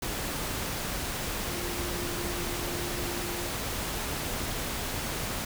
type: tone in noise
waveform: sine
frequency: 349.2 Hz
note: F4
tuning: in tune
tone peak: -38 dBFS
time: 1.49-3.49 s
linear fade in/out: 5 ms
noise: pink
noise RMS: -33 dBFS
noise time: 0.02-5.45 s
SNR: -8 dB
effects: none